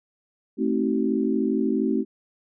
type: chord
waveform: sine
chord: A diminished seventh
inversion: none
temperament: just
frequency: 220 / 264 / 316.8 / 380.2 Hz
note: A3 / C4 / Eb4 / Gb4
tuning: 0 / +16 / +31 / +47 cents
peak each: -25 / -25 / -27 / -27 dBFS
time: 0.57-2.05 s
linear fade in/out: 50 ms
effects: none